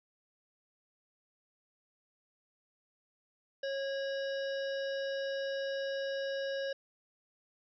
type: harmonic tone with a mistuned harmonic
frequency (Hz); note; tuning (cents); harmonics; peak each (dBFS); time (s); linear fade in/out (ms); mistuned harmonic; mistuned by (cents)
547; C#5; -23; 1 / 3 / 5 / 7 / 9 / 10; -34 / -42 / -48 / -50 / -54 / -52; 3.63-6.73; 5; 5; +110
effects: none